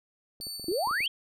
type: clicks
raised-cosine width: 2 ms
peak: -33 dBFS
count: 9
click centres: 0.402 / 0.469 / 0.597 / 0.643 / 0.684 / 0.716 / 0.873 / 0.911 / 1.006 s
type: tone with tremolo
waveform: sawtooth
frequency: 4500 Hz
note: C#8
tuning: 25 cents sharp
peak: -33 dBFS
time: 0.41-1.06 s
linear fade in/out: 0 ms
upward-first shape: square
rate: 3.2 Hz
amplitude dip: 25%
type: exponential sweep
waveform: sine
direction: up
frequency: 311.1 to 3322 Hz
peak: -26 dBFS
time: 0.68-1.08 s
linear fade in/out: 5 ms
effects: none